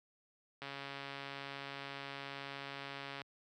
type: click train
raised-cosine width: 0.3 ms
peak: -28 dBFS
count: 362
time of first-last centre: 0.62-3.217 s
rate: 139 Hz
effects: high-pass 80 Hz 12 dB/octave